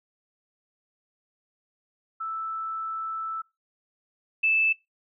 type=tone pair in turn; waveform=sine; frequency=1318.5 / 2631 Hz; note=E6 / E7; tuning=0 / -4 cents; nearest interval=octave; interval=1196 cents; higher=second; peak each=-29 / -19 dBFS; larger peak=second; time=2.2-3.42 / 4.43-4.73 s; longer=first; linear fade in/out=10 ms; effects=noise-tail reverb RT60 0.2 s tail -21 dB re dry